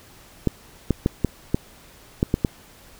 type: clicks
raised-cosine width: 3 ms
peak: -5 dBFS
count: 8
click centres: 0.473 / 0.907 / 1.061 / 1.247 / 1.545 / 2.229 / 2.341 / 2.448 s
effects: pink hiss -49 dBFS RMS until 2.99 s